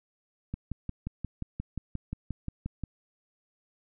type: click train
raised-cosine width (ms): 5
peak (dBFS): -21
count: 14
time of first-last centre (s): 0.54-2.837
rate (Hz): 5.66
effects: none